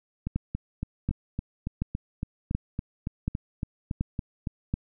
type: two click trains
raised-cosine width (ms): 5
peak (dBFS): -17 / -14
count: 16 / 7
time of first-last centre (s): 0.27-4.472 / 0.36-4.74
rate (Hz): 3.57 / 1.37
effects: none